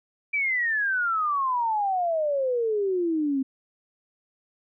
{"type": "exponential sweep", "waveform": "sine", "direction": "down", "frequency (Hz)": [2349, 261.6], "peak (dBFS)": -22, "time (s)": [0.33, 3.43], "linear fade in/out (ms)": 10, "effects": []}